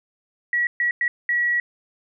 sine tone bursts at uneven times, 1925 Hz, B6, 45 cents flat, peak -18 dBFS, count 4, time 0.53-0.67 / 0.8-0.91 / 1.01-1.08 / 1.29-1.6 s, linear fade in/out 2 ms, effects none

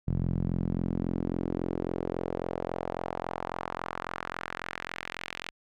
sawtooth tone with band-pass filter sweep, 43.65 Hz, F1, in tune, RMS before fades -33 dBFS, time 0.07-5.51 s, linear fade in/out 10 ms, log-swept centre 140 to 2700 Hz, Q 1.6, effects none

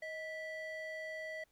triangle ring-modulated tone, 1300 Hz, E6, 24 cents flat, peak -36 dBFS, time 0.02-1.44 s, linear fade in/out 5 ms, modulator 669 Hz, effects pink hiss -75 dBFS RMS until 1.51 s

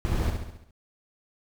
brown noise with echo, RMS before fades -27 dBFS, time 0.05-0.3 s, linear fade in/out 0 ms, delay 68 ms, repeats 6, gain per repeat -5 dB, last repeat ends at 0.708 s, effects none

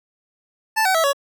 25% pulse tone with pitch steps, 880 / 757.3 / 651.7 / 560.8 Hz, A5 / F#5 / E5 / C#5, 0 / +40 / -20 / +20 cents, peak -12 dBFS, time 0.76-1.132 s, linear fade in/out 20 ms, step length 93 ms, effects none

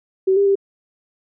sine tone with pitch steps, 380.7 / 399.6 / 394.5 Hz, F#4 / G4 / G4, +49 / +33 / +11 cents, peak -12 dBFS, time 0.27-0.555 s, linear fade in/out 10 ms, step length 95 ms, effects none

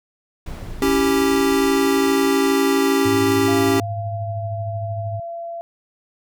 brown noise with exponential decay, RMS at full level -28 dBFS, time 0.46-4.19 s, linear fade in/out 5 ms, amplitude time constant 810 ms
square chord, C# diminished, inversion none, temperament equal, 277.2 / 329.6 / 392 Hz, C#4 / E4 / G4, 0 / 0 / 0 cents, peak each -19 / -25 / -19 dBFS, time 0.82-3.8 s, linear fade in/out 2 ms
sine tone with tremolo, 104.5 Hz, G#2, 11 cents sharp, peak -22 dBFS, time 3.05-5.2 s, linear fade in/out 5 ms, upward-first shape triangle, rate 13 Hz, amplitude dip 50%
sine tone with pitch glide, 693 to 678.3 Hz, F5 to E5, -14 to +49 cents, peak -27 dBFS, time 3.48-5.61 s, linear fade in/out 0 ms, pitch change -37 cents, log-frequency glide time 3.69-4.47 s
effects none

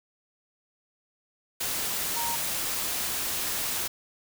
sine tone in noise, 932.3 Hz, A#5, in tune, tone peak -31 dBFS, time 2.16-2.36 s, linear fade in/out 10 ms, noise white, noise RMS -30 dBFS, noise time 1.6-3.88 s, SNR -4 dB, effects none

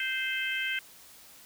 harmonic tone, 521 Hz, C5, 7 cents flat, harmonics 3 / 4 / 5 / 6, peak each -33 / -34 / -35 / -36 dBFS, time 0-0.79 s, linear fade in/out 2 ms, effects white hiss -53 dBFS RMS until 1.45 s

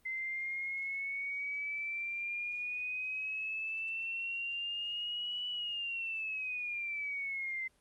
sine exponential two-way sweep, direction up then down, 2064 to 2961 to 2064 Hz, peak -35 dBFS, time 0.05-7.68 s, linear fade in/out 10 ms, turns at 5.48 s, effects pink hiss -70 dBFS RMS until 7.8 s + Opus 32 kbps

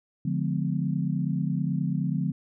sine chord, D diminished seventh, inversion none, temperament just, 146.83 / 176.2 / 211.4 / 253.7 Hz, D3 / F3 / Ab3 / Cb4, 0 / +16 / +31 / +47 cents, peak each -28 / -28 / -33 / -33 dBFS, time 0.25-2.32 s, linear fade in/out 5 ms, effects none

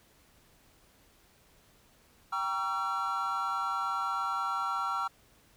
triangle chord, G diminished seventh, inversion none, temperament just, 784 / 940.8 / 1128.9 / 1354.7 Hz, G5 / Bb5 / Db6 / Fb6, 0 / +16 / +31 / +47 cents, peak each -36 / -36 / -35 / -30 dBFS, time 2.32-5.08 s, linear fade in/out 10 ms, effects pink hiss -63 dBFS RMS until 5.56 s

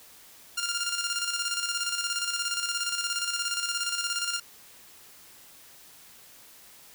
10% pulse tone with tremolo, 1400 Hz, F6, 4 cents sharp, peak -18 dBFS, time 0.57-4.4 s, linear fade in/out 10 ms, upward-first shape square, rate 17 Hz, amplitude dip 50%, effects white hiss -52 dBFS RMS until 6.94 s

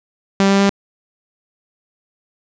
sawtooth tone with pitch steps, 196 / 197.25 / 198.51 Hz, G3 / G3 / G3, 0 / +11 / +22 cents, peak -7 dBFS, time 0.4-0.694 s, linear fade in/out 0 ms, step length 98 ms, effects resampled to 16000 Hz + 8-bit

